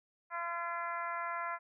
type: harmonic tone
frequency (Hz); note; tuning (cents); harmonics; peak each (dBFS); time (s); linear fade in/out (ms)
341.3; F4; -40; 2 / 3 / 4 / 5 / 6 / 7; -43 / -39 / -40 / -45 / -46 / -54; 0.3-1.59; 50
effects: none